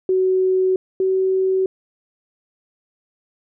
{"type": "tone pair in turn", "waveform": "sine", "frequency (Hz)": [374.1, 378.4], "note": ["F#4", "F#4"], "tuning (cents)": [19, 39], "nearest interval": "unison", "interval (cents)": 20, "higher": "second", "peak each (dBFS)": [-14, -15], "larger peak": "first", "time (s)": [[0.09, 0.76], [1, 1.66]], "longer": "first", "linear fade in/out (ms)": 2, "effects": []}